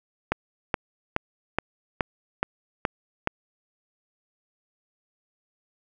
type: click train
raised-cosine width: 0.5 ms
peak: -7 dBFS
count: 8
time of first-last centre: 0.32-3.274 s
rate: 2.37 Hz
effects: none